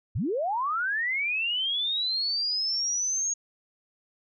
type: linear sweep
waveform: sine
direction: up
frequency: 71.9 to 6630 Hz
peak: -25 dBFS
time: 0.15-3.34 s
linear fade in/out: 10 ms
effects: none